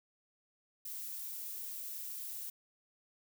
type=noise; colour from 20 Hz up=violet; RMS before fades=-43 dBFS; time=0.85-2.5 s; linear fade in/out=5 ms; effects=none